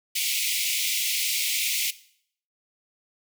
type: high-pass noise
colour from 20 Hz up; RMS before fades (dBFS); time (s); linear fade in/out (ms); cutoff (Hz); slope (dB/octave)
pink; -26; 0.15-1.91; 10; 2100; 96
effects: noise-tail reverb RT60 0.6 s tail -17 dB re dry